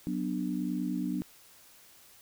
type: chord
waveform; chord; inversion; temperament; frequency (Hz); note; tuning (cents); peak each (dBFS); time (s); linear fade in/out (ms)
sine; B minor; second; just; 185.21 / 246.9 / 296.3; F#3 / B3 / D4; +2 / 0 / +15; -34; 0.07-1.22; 0
effects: white hiss -57 dBFS RMS until 2.21 s